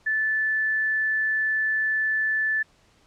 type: tone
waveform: sine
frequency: 1749 Hz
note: A6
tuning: 11 cents flat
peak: -21 dBFS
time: 0.06-2.63 s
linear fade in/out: 10 ms
effects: pink hiss -60 dBFS RMS until 3.06 s + low-pass 7000 Hz 12 dB/octave